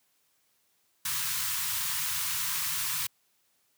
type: band-stop noise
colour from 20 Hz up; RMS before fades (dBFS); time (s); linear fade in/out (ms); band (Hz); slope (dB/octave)
white; -31; 1.05-3.07; 5; 170 to 900; 96
effects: white hiss -71 dBFS RMS until 3.77 s + high-pass 80 Hz 12 dB/octave